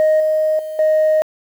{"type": "tone with level steps", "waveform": "sine", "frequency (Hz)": 622.3, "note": "D#5", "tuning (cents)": 0, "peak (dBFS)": [-8, -12, -23, -9], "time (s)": [0, 1.22], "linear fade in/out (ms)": 0, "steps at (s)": [0.2, 0.59, 0.79], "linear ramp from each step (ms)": 2, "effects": ["tanh soft clip ceiling -9 dBFS", "7-bit"]}